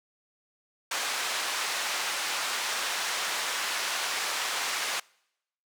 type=band-pass noise; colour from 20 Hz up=pink; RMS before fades=-31 dBFS; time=0.91-5 s; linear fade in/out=5 ms; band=990 to 7900 Hz; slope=12 dB/octave; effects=noise-tail reverb RT60 0.8 s tail -26 dB re dry